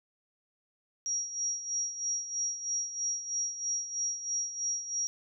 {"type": "tone with tremolo", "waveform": "sine", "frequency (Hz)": 5680, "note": "F8", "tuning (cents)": 28, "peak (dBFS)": -28, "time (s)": [1.06, 5.07], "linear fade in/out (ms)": 0, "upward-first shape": "sine", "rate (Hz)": 3.1, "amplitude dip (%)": 70, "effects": []}